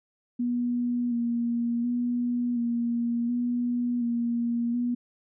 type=tone with vibrato; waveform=sine; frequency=239.2 Hz; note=A#3; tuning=45 cents sharp; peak=-24 dBFS; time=0.39-4.95 s; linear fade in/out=10 ms; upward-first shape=square; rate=0.69 Hz; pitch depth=24 cents each way; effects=none